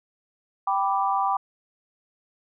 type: chord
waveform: sine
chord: G major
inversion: none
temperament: equal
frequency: 784 / 987.8 / 1174.7 Hz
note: G5 / B5 / D6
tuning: 0 / 0 / 0 cents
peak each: -24 / -26 / -26 dBFS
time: 0.67-1.37 s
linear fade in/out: 5 ms
effects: none